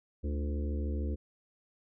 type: harmonic tone with a mistuned harmonic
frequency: 73.42 Hz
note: D2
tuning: in tune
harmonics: 1 / 3 / 4 / 5 / 6 / 7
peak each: -31 / -41 / -43 / -45 / -47 / -48 dBFS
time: 0.23-1.16 s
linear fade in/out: 20 ms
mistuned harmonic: 5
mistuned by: -62 cents
effects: none